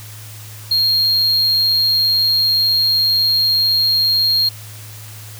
triangle tone, 4234 Hz, C8, 20 cents sharp, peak -11 dBFS, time 0.71-4.49 s, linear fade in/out 5 ms, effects added 107 Hz sine -34 dBFS peak until 5.39 s + white hiss -38 dBFS RMS until 5.39 s

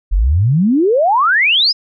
sine exponential sweep, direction up, 40.45 to 5274 Hz, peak -9 dBFS, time 0.11-1.73 s, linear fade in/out 20 ms, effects none

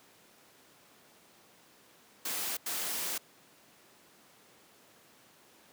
white noise bursts at uneven times, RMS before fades -35 dBFS, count 2, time 2.25-2.57 / 2.66-3.18 s, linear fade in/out 5 ms, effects pink hiss -60 dBFS RMS until 5.72 s + high-pass 200 Hz 12 dB/octave

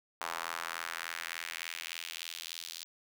sawtooth tone with high-pass filter sweep, 83.4 Hz, E2, 21 cents sharp, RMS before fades -41 dBFS, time 0.21-2.84 s, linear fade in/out 0 ms, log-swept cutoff 1000 to 4200 Hz, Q 1.7, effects none

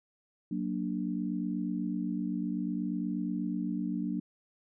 sine chord, Gb augmented, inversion none, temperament equal, 185 / 233.1 / 293.7 Hz, Gb3 / Bb3 / D4, 0 / 0 / 0 cents, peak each -34 / -35 / -35 dBFS, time 0.51-4.2 s, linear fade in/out 5 ms, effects none

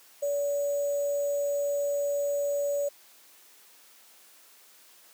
sine tone with sample-and-hold, 572 Hz, D5, 46 cents flat, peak -25 dBFS, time 0.22-2.89 s, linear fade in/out 10 ms, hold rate 7350 Hz, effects white hiss -56 dBFS RMS until 5.13 s + high-pass 300 Hz 12 dB/octave

